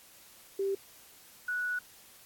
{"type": "tone pair in turn", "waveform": "sine", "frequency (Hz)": [392, 1471.9], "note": ["G4", "F#6"], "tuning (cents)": [0, -9], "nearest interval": "octave + major seventh", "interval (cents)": 2291, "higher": "second", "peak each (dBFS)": [-28, -30], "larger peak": "first", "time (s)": [[0.59, 0.75], [1.48, 1.79]], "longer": "second", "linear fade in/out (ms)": 5, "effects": ["white hiss -56 dBFS RMS until 2.25 s", "AAC 64 kbps"]}